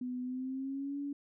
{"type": "tone with pitch glide", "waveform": "sine", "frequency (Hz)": [250, 283.9], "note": ["B3", "C#4"], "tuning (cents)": [21, 41], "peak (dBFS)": -35, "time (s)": [0.01, 1.13], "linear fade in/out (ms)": 5, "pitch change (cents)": 220, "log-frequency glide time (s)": [0.22, 0.98], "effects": []}